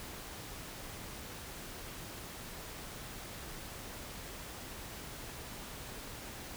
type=silence; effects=pink hiss -46 dBFS RMS until 6.56 s